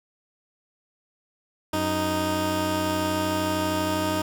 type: tone pair together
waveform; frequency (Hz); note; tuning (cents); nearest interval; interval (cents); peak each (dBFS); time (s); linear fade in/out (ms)
15% pulse; 92.5 / 310.6; F#2 / D#4; 0 / -3; octave + major sixth; 2097; -23 / -18; 1.73-4.22; 5
effects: none